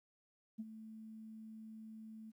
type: tone with ADSR envelope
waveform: sine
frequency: 220 Hz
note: A3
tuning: in tune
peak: -38 dBFS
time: 0.58-2.32 s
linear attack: 20 ms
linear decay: 35 ms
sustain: -11 dB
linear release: 27 ms
effects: tanh soft clip ceiling -34 dBFS + 13-bit